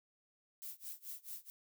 violet noise with tremolo, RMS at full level -45 dBFS, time 0.62-1.5 s, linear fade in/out 0 ms, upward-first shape sine, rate 4.6 Hz, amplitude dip 95%, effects none

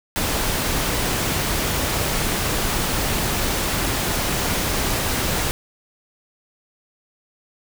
pink noise, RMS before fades -22 dBFS, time 0.16-5.51 s, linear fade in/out 0 ms, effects none

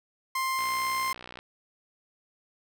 30% pulse tone, 1050 Hz, C6, 6 cents sharp, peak -24 dBFS, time 0.35-1.13 s, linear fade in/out 5 ms
click train, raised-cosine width 0.3 ms, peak -25 dBFS, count 50, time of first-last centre 0.59-1.389 s, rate 61.3 Hz
effects none

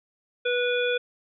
harmonic tone, 490 Hz, B4, 14 cents flat, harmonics 1 / 3 / 5 / 7, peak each -24 / -29 / -31 / -32 dBFS, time 0.45-0.98 s, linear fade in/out 10 ms, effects none

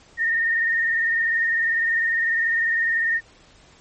sine tone with vibrato, 1839 Hz, A#6, 24 cents flat, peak -18 dBFS, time 0.17-3.21 s, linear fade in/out 50 ms, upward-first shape sine, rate 20 Hz, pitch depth 43 cents each way, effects pink hiss -52 dBFS RMS until 3.8 s + MP3 32 kbps

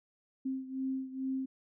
sine beating tone pair, 263.5 / 265.8 Hz, C4 / C4, +12 / +27 cents, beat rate 2.3 Hz, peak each -35 / -39 dBFS, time 0.45-1.46 s, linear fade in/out 10 ms, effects none

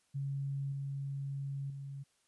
sine tone with level steps, 138.59 Hz, C#3, in tune, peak -34 / -36 / -41 dBFS, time 0.14-2.04 s, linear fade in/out 20 ms, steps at 0.72 / 1.7 s, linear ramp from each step 2 ms, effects white hiss -74 dBFS RMS until 2.27 s + resampled to 24000 Hz

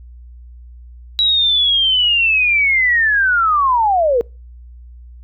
sine linear sweep, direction down, 3900 to 451.3 Hz, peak -11 dBFS, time 1.19-4.21 s, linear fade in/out 0 ms, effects noise-tail reverb RT60 0.3 s tail -26 dB re dry + added 60 Hz sine -35 dBFS peak until 5.23 s

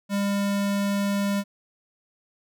square tone, 200.6 Hz, G3, 40 cents sharp, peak -23 dBFS, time 0.09-1.44 s, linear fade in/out 50 ms, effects none

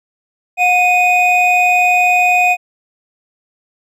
triangle tone pair together, 721 / 2489 Hz, F#5 / D#7, -45 / 0 cents, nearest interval octave + major sixth, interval 2145 cents, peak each -10 dBFS, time 0.57-2.57 s, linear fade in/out 50 ms, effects none

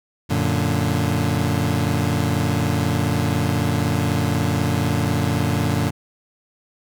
25% pulse chord, Gb augmented, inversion none, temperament equal, 92.5 / 116.54 / 146.83 Hz, Gb2 / Bb2 / D3, 0 / 0 / 0 cents, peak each -19 dBFS, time 0.29-5.91 s, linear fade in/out 20 ms, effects none

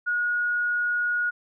sine tone, 1447 Hz, F#6, 39 cents flat, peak -22 dBFS, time 0.06-1.31 s, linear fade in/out 20 ms, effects none

